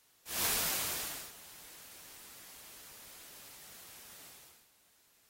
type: noise with ADSR envelope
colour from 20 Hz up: white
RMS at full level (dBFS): -31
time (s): 0.25-4.71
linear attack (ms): 200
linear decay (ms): 870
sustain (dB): -22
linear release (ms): 460
effects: white hiss -68 dBFS RMS until 5.29 s + AAC 48 kbps